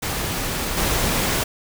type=noise with level steps; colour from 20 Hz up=pink; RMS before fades=-25 / -21 dBFS; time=0.02-1.44 s; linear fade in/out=10 ms; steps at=0.77 s; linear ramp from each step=5 ms; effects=none